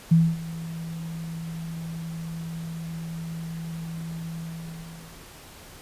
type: tone with ADSR envelope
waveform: sine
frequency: 164.7 Hz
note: E3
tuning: 1 cent flat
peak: -12 dBFS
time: 0.11-5.27 s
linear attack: 10 ms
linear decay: 240 ms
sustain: -19 dB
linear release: 910 ms
effects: pink hiss -46 dBFS RMS until 5.81 s + resampled to 32000 Hz